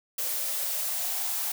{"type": "noise with high-pass filter sweep", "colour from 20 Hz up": "blue", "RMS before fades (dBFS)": -30, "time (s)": [0.18, 1.52], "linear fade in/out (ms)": 5, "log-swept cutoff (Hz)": [510, 790], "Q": 4.6, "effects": []}